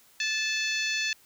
harmonic tone, 873 Hz, A5, 14 cents flat, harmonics 2 / 3 / 4 / 5 / 6 / 7 / 8, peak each -32 / -30 / -35 / -34 / -41 / -38 / -44 dBFS, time 0.2-1.13 s, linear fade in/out 2 ms, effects white hiss -59 dBFS RMS until 1.25 s

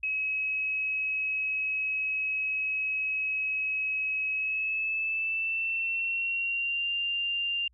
sine tone with pitch glide, 2559 to 2791 Hz, D#7 to F7, +48 to -2 cents, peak -27 dBFS, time 0.03-7.68 s, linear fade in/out 5 ms, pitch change +150 cents, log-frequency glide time 4.33-6.89 s, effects added 60 Hz sine -61 dBFS peak until 7.73 s

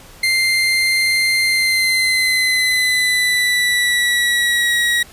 30% pulse tone with pitch glide, 2093 to 1908.2 Hz, C7 to A#6, 0 to +40 cents, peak -11 dBFS, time 0.23-5.03 s, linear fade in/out 5 ms, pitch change -160 cents, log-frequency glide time 1.47-4.74 s, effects pink hiss -42 dBFS RMS until 5.12 s + resampled to 32000 Hz

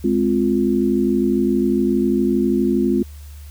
sine chord, F minor, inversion first, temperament just, 209.5 / 261.9 / 349.2 Hz, Ab3 / C4 / F4, +15 / +2 / 0 cents, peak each -19 dBFS, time 0.04-3.03 s, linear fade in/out 5 ms, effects added 73 Hz sine -34 dBFS peak until 3.5 s + white hiss -49 dBFS RMS until 3.5 s

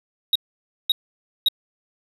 triangle tone bursts, 3795 Hz, A#7, 30 cents sharp, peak -13 dBFS, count 3, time 0.33-1.485 s, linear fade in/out 2 ms, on 25 ms, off 540 ms, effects none

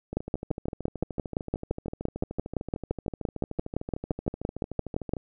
two click trains, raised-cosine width 2 ms, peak -13 / -21 dBFS, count 30 / 68, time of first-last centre 0.17-5.136 / 0.13-5.168 s, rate 5.84 / 13.3 Hz, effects none

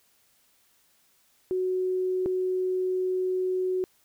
sine tone pair in turn, 370 / 370 Hz, F#4 / F#4, 0 / 0 cents, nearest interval unison, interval 0 cents, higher neither, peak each -24 dBFS, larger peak neither, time 1.51-2.26 / 2.26-3.84 s, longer second, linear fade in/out 0 ms, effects white hiss -65 dBFS RMS until 4.04 s

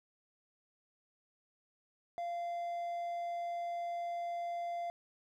triangle tone, 691 Hz, F5, 19 cents flat, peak -34 dBFS, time 2.18-4.9 s, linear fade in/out 0 ms, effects none

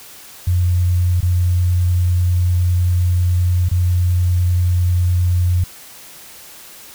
sine tone with dropouts, 89 Hz, F2, 33 cents sharp, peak -12 dBFS, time 0.47-5.64 s, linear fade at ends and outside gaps 5 ms, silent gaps 1.206-1.227 / 3.688-3.713 s, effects white hiss -39 dBFS RMS until 6.94 s

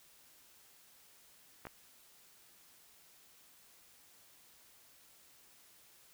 clicks, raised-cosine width 0.5 ms, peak -30 dBFS, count 2, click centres 1.653 / 1.669 s, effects white hiss -63 dBFS RMS until 6.13 s

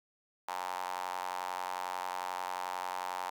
sawtooth tone with high-pass filter, 91.2 Hz, F#2, 24 cents flat, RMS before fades -38 dBFS, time 0.48-3.3 s, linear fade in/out 5 ms, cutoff 880 Hz, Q 5, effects none

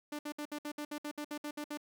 sawtooth tone bursts, 296 Hz, D4, 14 cents sharp, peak -34 dBFS, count 13, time 0.12-1.774 s, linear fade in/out 5 ms, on 70 ms, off 62 ms, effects 12-bit

